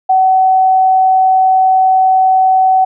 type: tone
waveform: sine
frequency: 755 Hz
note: F#5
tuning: 35 cents sharp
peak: -6 dBFS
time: 0.09-2.85 s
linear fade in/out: 10 ms
effects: none